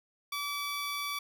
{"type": "tone", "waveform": "15% pulse", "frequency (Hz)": 1151, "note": "D6", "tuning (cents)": -35, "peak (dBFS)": -27, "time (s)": [0.32, 1.19], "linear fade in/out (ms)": 5, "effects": []}